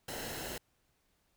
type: noise with comb filter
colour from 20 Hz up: pink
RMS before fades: -41 dBFS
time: 0.08-0.58 s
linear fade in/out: 5 ms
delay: 0.85 ms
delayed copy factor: -0.55
effects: pink hiss -75 dBFS RMS until 1.36 s